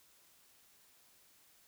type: silence
effects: white hiss -66 dBFS RMS until 1.67 s